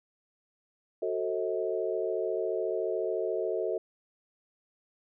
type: chord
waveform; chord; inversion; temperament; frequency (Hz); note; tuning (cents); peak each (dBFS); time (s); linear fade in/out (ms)
sine; F# diminished seventh; none; just; 370 / 444 / 532.8 / 639.4; F#4 / A4 / C5 / Eb5; 0 / +16 / +31 / +47; -33 / -32 / -37 / -34; 1.02-3.78; 5
effects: none